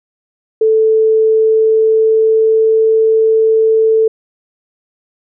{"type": "tone with pitch glide", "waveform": "sine", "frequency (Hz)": [440, 442.8], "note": ["A4", "A4"], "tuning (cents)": [0, 11], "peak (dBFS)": -7, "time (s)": [0.61, 4.08], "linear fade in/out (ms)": 5, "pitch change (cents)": 11, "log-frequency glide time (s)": [1.23, 2.93], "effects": []}